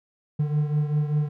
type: beating tone pair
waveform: triangle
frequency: 148.3 / 153.4 Hz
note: D3 / D#3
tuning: +17 / -24 cents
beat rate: 5.1 Hz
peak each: -20 / -26 dBFS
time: 0.39-1.29 s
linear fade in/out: 10 ms
effects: none